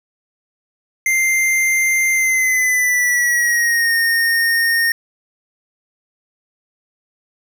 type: tone with pitch glide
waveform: square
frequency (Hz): 2093 to 1843.2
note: C7 to A#6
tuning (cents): 0 to -20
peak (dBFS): -14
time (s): 1.06-4.92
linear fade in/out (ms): 2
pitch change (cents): -220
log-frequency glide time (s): 2.12-3.94
effects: none